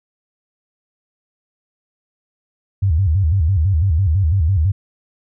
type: tone with vibrato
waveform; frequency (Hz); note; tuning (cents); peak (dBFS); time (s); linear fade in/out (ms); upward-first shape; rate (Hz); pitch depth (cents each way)
sine; 87.2; F2; -2; -12; 2.82-4.72; 10; square; 6; 200
effects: none